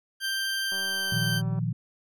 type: tone with pitch glide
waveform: 20% pulse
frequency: 1572 to 1557.5 Hz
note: G6 to G6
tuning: +4 to -12 cents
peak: -22 dBFS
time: 0.2-1.42 s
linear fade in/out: 50 ms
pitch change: -16 cents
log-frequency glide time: 0.8-1.13 s
type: click train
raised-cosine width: 1 ms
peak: -31 dBFS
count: 168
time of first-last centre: 0.72-1.59 s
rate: 192 Hz
type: chord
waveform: sine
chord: Bb suspended fourth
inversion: none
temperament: just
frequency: 116.54 / 155.39 / 174.81 Hz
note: Bb2 / Eb3 / F3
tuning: 0 / -2 / +2 cents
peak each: -28 / -30 / -31 dBFS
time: 1.12-1.73 s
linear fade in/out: 5 ms
effects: none